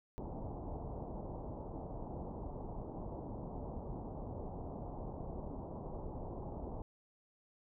pink low-pass noise, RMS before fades -44 dBFS, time 0.18-6.82 s, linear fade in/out 0 ms, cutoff 940 Hz, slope 48 dB/octave, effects none

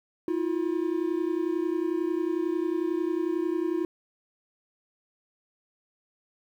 triangle tone pair together, 323.5 / 354.6 Hz, E4 / F4, -32 / +26 cents, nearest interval major second, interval 158 cents, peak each -26 dBFS, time 0.28-3.85 s, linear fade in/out 2 ms, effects 10-bit

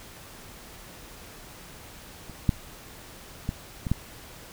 clicks, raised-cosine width 5 ms, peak -30 / -7 / -15 / -18 / -10 dBFS, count 5, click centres 2.297 / 2.492 / 3.491 / 3.868 / 3.916 s, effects pink hiss -46 dBFS RMS until 4.52 s

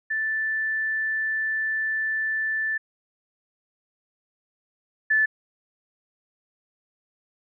sine tone pair in turn, 1760 / 1745.8 Hz, A6 / A6, 0 / -14 cents, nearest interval unison, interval 14 cents, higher first, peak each -23 / -17 dBFS, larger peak second, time 0.1-2.78 / 5.1-5.26 s, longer first, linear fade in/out 10 ms, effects none

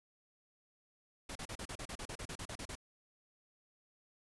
pink noise bursts, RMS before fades -44 dBFS, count 15, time 1.29-2.754 s, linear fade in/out 5 ms, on 64 ms, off 36 ms, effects resampled to 24000 Hz

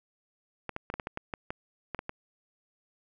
clicks, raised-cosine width 0.5 ms, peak -19 dBFS, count 12, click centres 0.693 / 0.764 / 0.901 / 0.94 / 0.998 / 1.071 / 1.174 / 1.338 / 1.505 / 1.947 / 1.991 / 2.094 s, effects none

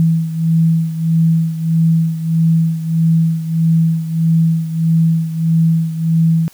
sine beating tone pair, 163 / 164.6 Hz, E3 / E3, -19 / -2 cents, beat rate 1.6 Hz, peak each -12 / -17 dBFS, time 0-6.48 s, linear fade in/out 0 ms, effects white hiss -46 dBFS RMS until 6.53 s

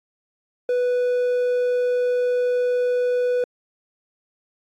triangle tone, 493.9 Hz, B4, in tune, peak -16 dBFS, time 0.69-3.44 s, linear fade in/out 2 ms, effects AAC 64 kbps

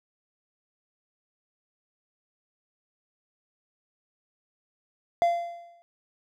triangle tone with exponential decay, 688 Hz, F5, 26 cents flat, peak -15 dBFS, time 5.22-5.82 s, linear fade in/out 0 ms, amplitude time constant 130 ms, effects none

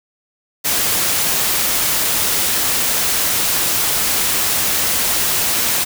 white noise, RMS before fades -17 dBFS, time 0.64-5.85 s, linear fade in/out 20 ms, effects none

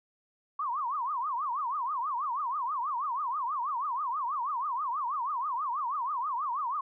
sine tone with vibrato, 1077 Hz, C6, 50 cents sharp, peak -29 dBFS, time 0.59-6.81 s, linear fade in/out 5 ms, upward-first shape triangle, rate 6.2 Hz, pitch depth 290 cents each way, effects none

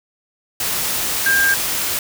sine tone in noise, 1600 Hz, G6, 35 cents sharp, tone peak -13 dBFS, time 1.26-1.54 s, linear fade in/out 2 ms, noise white, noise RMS -21 dBFS, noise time 0.6-1.99 s, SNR +5 dB, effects none

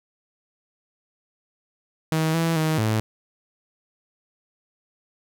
sawtooth tone with pitch steps, 158.9 / 165.1 / 157.5 / 109.6 Hz, D#3 / E3 / D#3 / A2, +37 / +3 / +21 / -6 cents, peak -16 dBFS, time 2.12-3 s, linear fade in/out 0 ms, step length 220 ms, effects none

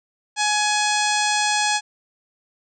harmonic tone with a mistuned harmonic, 840 Hz, G#5, 19 cents sharp, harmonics 1 / 2 / 3 / 4 / 5 / 6 / 7 / 8 / 9 / 10, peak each -22 / -25 / -27 / -28 / -29 / -30 / -30 / -31 / -32 / -32 dBFS, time 0.36-1.81 s, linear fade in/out 50 ms, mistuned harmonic 5, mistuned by +20 cents, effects none

